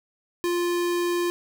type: tone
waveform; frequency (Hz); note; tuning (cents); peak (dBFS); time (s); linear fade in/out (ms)
square; 349.2; F4; 0; -23; 0.44-1.3; 0
effects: none